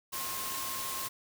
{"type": "tone in noise", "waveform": "sine", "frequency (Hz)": 1068, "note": "C6", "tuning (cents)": 35, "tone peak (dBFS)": -41, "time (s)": [0.12, 1.09], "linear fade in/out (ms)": 20, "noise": "white", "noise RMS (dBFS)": -37, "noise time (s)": [0.12, 1.09], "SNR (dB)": -7, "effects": []}